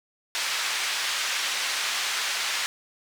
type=band-pass noise; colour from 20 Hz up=pink; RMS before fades=-28 dBFS; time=0.35-2.66 s; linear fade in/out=0 ms; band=1600 to 6400 Hz; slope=12 dB/octave; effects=none